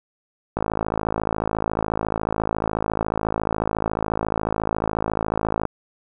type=click train; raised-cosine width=1 ms; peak=-8 dBFS; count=276; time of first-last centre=0.57-5.653 s; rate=54.1 Hz; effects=none